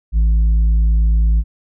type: tone with tanh clipping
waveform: sine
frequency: 54.6 Hz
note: A1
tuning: 13 cents flat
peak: -11 dBFS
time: 0.12-1.44 s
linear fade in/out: 50 ms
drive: 4 dB
effects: none